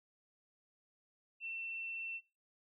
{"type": "tone", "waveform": "sine", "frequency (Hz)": 2692, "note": "E7", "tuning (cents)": 36, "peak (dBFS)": -40, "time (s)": [1.4, 2.21], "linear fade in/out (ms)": 50, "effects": ["noise-tail reverb RT60 0.3 s tail -23 dB re dry"]}